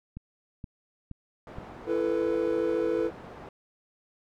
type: click train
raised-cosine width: 5 ms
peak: -26 dBFS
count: 4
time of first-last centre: 0.17-1.585 s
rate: 2.12 Hz
type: low-pass noise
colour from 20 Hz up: white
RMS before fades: -45 dBFS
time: 1.47-3.49 s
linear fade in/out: 2 ms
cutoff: 820 Hz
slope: 12 dB/octave
type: chord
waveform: triangle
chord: E suspended fourth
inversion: none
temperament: equal with one note detuned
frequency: 334.6 / 440 / 493.9 Hz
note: E4 / A4 / B4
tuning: +26 / 0 / 0 cents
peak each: -27 dBFS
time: 1.86-3.11 s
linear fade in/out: 50 ms
effects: none